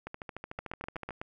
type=two click trains; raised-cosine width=0.5 ms; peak=-24 / -22 dBFS; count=15 / 6; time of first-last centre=0.07-1.107 / 0.59-1.215 s; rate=13.5 / 8 Hz; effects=none